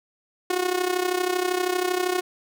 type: tone with amplitude modulation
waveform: sawtooth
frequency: 363.4 Hz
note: F#4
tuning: 31 cents flat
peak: -15 dBFS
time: 0.5-2.21 s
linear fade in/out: 5 ms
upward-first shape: sine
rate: 32.7 Hz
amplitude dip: 75%
effects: none